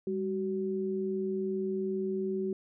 sine tone pair together, 200 / 377.5 Hz, G3 / F#4, +35 / +35 cents, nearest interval major seventh, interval 1100 cents, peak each -34 / -31 dBFS, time 0.07-2.53 s, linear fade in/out 2 ms, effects none

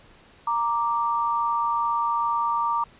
sine tone pair together, 932.4 / 1174.7 Hz, A#5 / D6, 0 / 0 cents, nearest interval major third, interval 400 cents, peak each -24 dBFS, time 0.47-2.84 s, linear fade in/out 5 ms, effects pink hiss -53 dBFS RMS until 2.99 s + resampled to 8000 Hz

